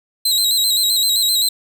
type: tone with vibrato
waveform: sawtooth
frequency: 3965 Hz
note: B7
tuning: 6 cents sharp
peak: -11 dBFS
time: 0.25-1.49 s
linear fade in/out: 5 ms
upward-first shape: square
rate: 7.7 Hz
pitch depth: 58 cents each way
effects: none